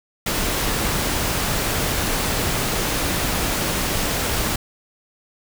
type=noise; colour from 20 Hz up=pink; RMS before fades=-22 dBFS; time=0.26-4.56 s; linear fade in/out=5 ms; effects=none